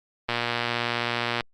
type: click train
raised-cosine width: 0.3 ms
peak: -9 dBFS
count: 134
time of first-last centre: 0.29-1.408 s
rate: 119 Hz
effects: Opus 32 kbps